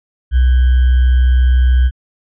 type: tone with sample-and-hold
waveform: sine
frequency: 63.1 Hz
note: B1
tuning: 38 cents sharp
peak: -7 dBFS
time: 0.31-1.91 s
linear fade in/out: 50 ms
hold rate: 1575 Hz
effects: resampled to 8000 Hz